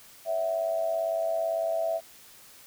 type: tone with amplitude modulation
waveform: sine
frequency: 658 Hz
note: E5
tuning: 3 cents flat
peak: -22 dBFS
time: 0.25-2.01 s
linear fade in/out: 50 ms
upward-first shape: sine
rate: 97.9 Hz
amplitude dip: 70%
effects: white hiss -52 dBFS RMS until 2.66 s